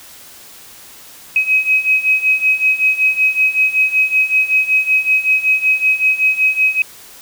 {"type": "beating tone pair", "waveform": "sine", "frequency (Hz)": [2536, 2541.3], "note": ["D#7", "D#7"], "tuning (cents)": [32, 36], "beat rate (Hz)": 5.3, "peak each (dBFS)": [-16, -13], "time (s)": [1.36, 6.82], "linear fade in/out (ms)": 2, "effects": ["white hiss -39 dBFS RMS until 7.21 s"]}